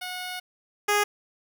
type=tone pair in turn; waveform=10% pulse; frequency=729 / 413.3 Hz; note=F#5 / G#4; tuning=-26 / -8 cents; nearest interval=minor seventh; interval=982 cents; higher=first; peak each=-24 / -12 dBFS; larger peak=second; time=0.01-0.4 / 0.88-1.04 s; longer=first; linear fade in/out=10 ms; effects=none